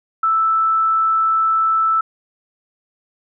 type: tone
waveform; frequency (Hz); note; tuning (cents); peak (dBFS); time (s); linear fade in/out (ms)
sine; 1318.5; E6; 0; -13; 0.23-2.01; 5
effects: none